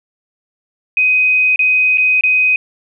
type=tone with dropouts; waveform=sine; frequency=2510 Hz; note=D#7; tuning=15 cents sharp; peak=-9 dBFS; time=0.97-2.56 s; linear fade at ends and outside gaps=2 ms; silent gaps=1.56-1.592 / 1.974-1.981 / 2.21-2.236 s; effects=none